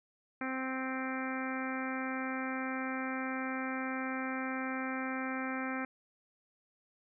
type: harmonic tone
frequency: 261.6 Hz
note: C4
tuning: in tune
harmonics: 1 / 2 / 3 / 4 / 5 / 6 / 7 / 8 / 9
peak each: -37 / -44 / -44 / -47 / -43 / -43 / -46 / -46 / -46 dBFS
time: 0.41-5.85 s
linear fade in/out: 2 ms
effects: none